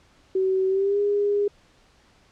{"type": "tone with pitch glide", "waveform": "sine", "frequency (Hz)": [378.9, 408.4], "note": ["F#4", "G#4"], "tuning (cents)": [41, -29], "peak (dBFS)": -19, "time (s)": [0.35, 1.48], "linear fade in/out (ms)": 5, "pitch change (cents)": 130, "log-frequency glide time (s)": [0.68, 0.99], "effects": ["pink hiss -58 dBFS RMS until 2.31 s", "low-pass 6000 Hz 12 dB/octave"]}